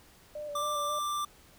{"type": "tone with vibrato", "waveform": "sine", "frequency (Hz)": 590, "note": "D5", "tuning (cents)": 8, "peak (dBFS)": -36, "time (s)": [0.35, 0.99], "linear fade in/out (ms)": 5, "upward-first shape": "square", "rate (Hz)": 3.7, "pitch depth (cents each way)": 25}
{"type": "tone", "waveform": "square", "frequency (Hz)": 1180, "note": "D6", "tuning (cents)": 8, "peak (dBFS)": -31, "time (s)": [0.55, 1.25], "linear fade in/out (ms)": 5}
{"effects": ["pink hiss -58 dBFS RMS until 1.58 s"]}